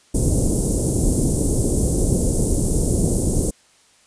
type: band-stop noise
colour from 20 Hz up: pink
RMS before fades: -18 dBFS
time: 0.14-3.51 s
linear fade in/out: 10 ms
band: 470 to 8600 Hz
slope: 24 dB/octave
effects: white hiss -55 dBFS RMS until 4.06 s + resampled to 22050 Hz

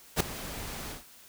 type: noise with ADSR envelope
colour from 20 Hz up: pink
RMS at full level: -23 dBFS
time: 0.16-1.04 s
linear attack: 44 ms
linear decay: 4 ms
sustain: -16 dB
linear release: 140 ms
effects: white hiss -54 dBFS RMS until 1.28 s

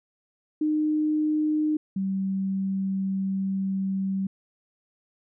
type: tone pair in turn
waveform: sine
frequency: 306 / 192.77 Hz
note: D#4 / G3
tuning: -29 / -29 cents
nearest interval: minor sixth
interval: 800 cents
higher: first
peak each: -21 / -24 dBFS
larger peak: first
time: 0.61-1.77 / 1.96-4.27 s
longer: second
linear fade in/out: 5 ms
effects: none

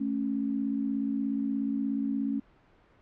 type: tone pair together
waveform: sine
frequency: 218.7 / 275.5 Hz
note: A3 / C#4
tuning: -10 / -11 cents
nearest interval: major third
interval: 399 cents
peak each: -31 / -29 dBFS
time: 0-2.4 s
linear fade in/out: 10 ms
effects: pink hiss -61 dBFS RMS until 3.01 s + low-pass 2000 Hz 12 dB/octave

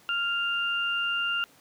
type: tone pair together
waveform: sine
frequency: 1396.9 / 2794 Hz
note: F6 / F7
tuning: 0 / 0 cents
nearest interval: octave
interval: 1200 cents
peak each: -28 dBFS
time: 0.09-1.44 s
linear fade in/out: 0 ms
effects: pink hiss -57 dBFS RMS until 1.6 s + high-pass 150 Hz 12 dB/octave

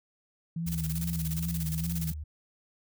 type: tone with vibrato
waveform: sine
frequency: 163.1 Hz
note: E3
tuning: 18 cents flat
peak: -30 dBFS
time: 0.56-2.12 s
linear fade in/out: 5 ms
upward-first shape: sine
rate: 2.4 Hz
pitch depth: 57 cents each way
type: tone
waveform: sine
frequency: 75.7 Hz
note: D#2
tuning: 47 cents flat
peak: -35 dBFS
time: 0.66-2.24 s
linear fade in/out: 10 ms
type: noise with tremolo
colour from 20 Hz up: blue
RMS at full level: -37 dBFS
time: 0.66-2.14 s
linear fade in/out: 20 ms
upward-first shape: square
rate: 17 Hz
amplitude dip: 70%
effects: none

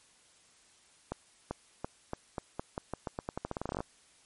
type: accelerating click train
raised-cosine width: 1 ms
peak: -20 dBFS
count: 23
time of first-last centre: 1.12-3.805 s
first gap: 390 ms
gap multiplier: 0.86
effects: white hiss -63 dBFS RMS until 4.25 s + MP3 48 kbps

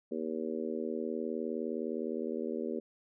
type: harmonic tone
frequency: 79.6 Hz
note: D#2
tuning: 40 cents sharp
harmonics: 3 / 4 / 5 / 6 / 7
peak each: -38 / -40 / -38 / -40 / -44 dBFS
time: 0.11-2.8 s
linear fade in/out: 10 ms
effects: none

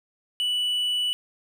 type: tone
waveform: triangle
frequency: 2960 Hz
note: F#7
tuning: in tune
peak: -21 dBFS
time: 0.4-1.13 s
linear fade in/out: 0 ms
effects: none

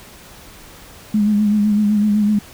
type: tone with vibrato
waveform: sine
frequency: 209.1 Hz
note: G#3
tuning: 12 cents sharp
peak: -12 dBFS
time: 1.14-2.39 s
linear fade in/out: 5 ms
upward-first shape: sine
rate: 7.9 Hz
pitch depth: 40 cents each way
effects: pink hiss -41 dBFS RMS until 2.53 s

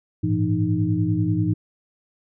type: tone cluster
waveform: sine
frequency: 102.8 / 113 / 169.1 / 308.9 Hz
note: G#2 / A2 / E3 / D#4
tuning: -17 / +47 / +44 / -12 cents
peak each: -24 dBFS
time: 0.23-1.54 s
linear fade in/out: 10 ms
effects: none

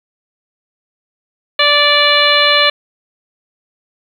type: harmonic tone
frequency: 584 Hz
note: D5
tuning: 10 cents flat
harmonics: 1 / 2 / 3 / 4 / 5 / 6 / 7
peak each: -16 / -16 / -16 / -16 / -16 / -16 / -16 dBFS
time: 1.59-2.7 s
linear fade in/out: 5 ms
effects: 7-bit

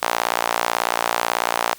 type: tone with high-pass filter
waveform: sawtooth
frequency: 58.2 Hz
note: A#1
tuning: 2 cents flat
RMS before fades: -22 dBFS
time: 0.02-1.74 s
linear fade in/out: 5 ms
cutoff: 820 Hz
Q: 1.7
effects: white hiss -45 dBFS RMS until 1.78 s + Opus 48 kbps

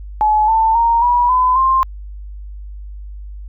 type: tone with pitch steps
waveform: sine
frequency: 854 / 890.8 / 929.1 / 969.2 / 1010.9 / 1054.4 Hz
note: G#5 / A5 / A#5 / B5 / B5 / C6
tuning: +48 / +21 / -6 / -33 / +40 / +13 cents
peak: -10 dBFS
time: 0.21-1.83 s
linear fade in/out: 0 ms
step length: 270 ms
effects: added 50 Hz sine -28 dBFS peak until 3.48 s

